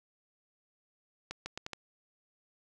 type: accelerating click train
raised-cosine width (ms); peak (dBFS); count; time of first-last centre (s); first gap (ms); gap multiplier
0.2; -21; 5; 1.31-1.733; 150; 0.77
effects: none